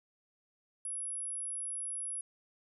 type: tone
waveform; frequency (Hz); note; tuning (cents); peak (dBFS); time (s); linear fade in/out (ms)
sine; 10500; E9; -8; -36; 0.85-2.21; 2
effects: none